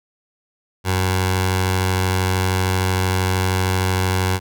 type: tone with notch filter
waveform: 15% pulse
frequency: 93 Hz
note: F#2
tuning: 9 cents sharp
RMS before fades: -19 dBFS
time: 0.84-4.4 s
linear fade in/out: 50 ms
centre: 240 Hz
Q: 0.74
effects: none